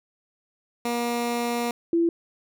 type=tone pair in turn; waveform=15% pulse / sine; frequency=238 / 336.6 Hz; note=A#3 / E4; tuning=+36 / +36 cents; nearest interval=tritone; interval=600 cents; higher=second; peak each=-18 dBFS; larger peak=neither; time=0.85-1.71 / 1.93-2.09 s; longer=first; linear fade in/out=2 ms; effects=none